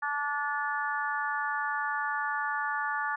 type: harmonic tone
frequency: 290 Hz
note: D4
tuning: 22 cents flat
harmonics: 3 / 4 / 5 / 6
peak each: -34 / -34 / -34 / -34 dBFS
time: 0.02-3.16 s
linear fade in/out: 10 ms
effects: none